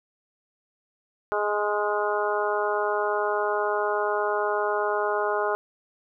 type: harmonic tone with a mistuned harmonic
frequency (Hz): 208.3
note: G#3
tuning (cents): +5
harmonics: 2 / 3 / 4 / 5 / 6 / 7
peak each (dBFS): -27 / -29 / -30 / -31 / -32 / -32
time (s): 1.32-5.55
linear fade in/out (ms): 0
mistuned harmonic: 7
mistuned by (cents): -21
effects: none